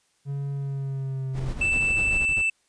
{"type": "tone with pitch glide", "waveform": "triangle", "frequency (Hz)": [140, 131.38], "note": ["C#3", "C3"], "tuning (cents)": [18, 7], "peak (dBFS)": -25, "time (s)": [0.25, 1.52], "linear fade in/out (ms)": 50, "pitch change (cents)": -111, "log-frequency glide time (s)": [0.52, 1.39]}
{"type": "noise with tremolo", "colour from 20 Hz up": "brown", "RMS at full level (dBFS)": -31, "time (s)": [1.33, 2.25], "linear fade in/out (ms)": 50, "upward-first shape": "square", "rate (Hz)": 7.7, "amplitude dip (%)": 45}
{"type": "noise bursts", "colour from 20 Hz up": "brown", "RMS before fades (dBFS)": -34, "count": 13, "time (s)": [1.4, 2.419], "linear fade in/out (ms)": 10, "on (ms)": 59, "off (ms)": 21}
{"type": "tone", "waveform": "triangle", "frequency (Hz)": 2649, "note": "E7", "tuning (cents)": 8, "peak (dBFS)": -19, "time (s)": [1.61, 2.5], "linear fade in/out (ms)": 5}
{"effects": ["white hiss -67 dBFS RMS until 2.68 s", "resampled to 22050 Hz"]}